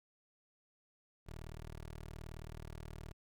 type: tone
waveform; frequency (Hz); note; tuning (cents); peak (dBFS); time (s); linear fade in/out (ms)
15% pulse; 38.89; D#1; 0; -40; 1.26-3.13; 20
effects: none